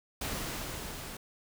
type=noise with level ramp; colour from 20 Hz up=pink; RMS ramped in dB=-35 to -43 dBFS; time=0.21-1.17 s; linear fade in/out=5 ms; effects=none